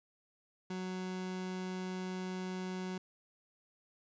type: tone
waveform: 30% pulse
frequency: 185 Hz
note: F#3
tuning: in tune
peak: -35 dBFS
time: 0.7-2.98 s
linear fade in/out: 5 ms
effects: resampled to 16000 Hz